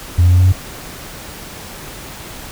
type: tone with pitch steps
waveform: sine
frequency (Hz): 87.31 / 88.73 / 90.18 / 91.65 / 93.15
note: F2 / F2 / F#2 / F#2 / F#2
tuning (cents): 0 / +28 / -44 / -16 / +12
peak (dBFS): -5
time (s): 0.18-0.525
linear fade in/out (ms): 10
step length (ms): 69
effects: tanh soft clip ceiling -4 dBFS + pink hiss -32 dBFS RMS until 2.51 s